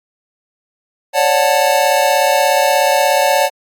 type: chord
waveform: square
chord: D major seventh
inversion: third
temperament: just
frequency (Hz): 550.6 / 587.3 / 734.2 / 881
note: C#5 / D5 / F#5 / A5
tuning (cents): -12 / 0 / -14 / +2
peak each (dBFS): -17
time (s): 1.13-3.5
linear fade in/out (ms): 50
effects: AAC 64 kbps